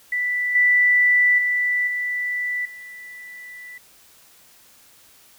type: tone with level steps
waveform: sine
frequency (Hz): 1975.5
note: B6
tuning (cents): 0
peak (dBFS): -20 / -13 / -18 / -22 / -36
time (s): 0.12-3.78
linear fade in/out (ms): 5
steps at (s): 0.55 / 1.38 / 1.87 / 2.65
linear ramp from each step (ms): 5
effects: white hiss -52 dBFS RMS until 5.38 s